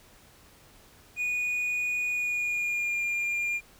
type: tone with pitch glide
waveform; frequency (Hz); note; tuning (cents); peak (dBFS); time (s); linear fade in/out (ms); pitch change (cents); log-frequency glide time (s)
triangle; 2462 to 2403; D#7 to D7; -19 to +39; -25; 1.16-3.61; 50; -42; 2.09-3.02
effects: pink hiss -56 dBFS RMS until 3.79 s